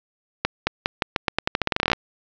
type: accelerating click train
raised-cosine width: 0.3 ms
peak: -3 dBFS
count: 20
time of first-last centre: 0.45-1.932 s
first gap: 220 ms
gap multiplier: 0.86
effects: resampled to 16000 Hz + 7-bit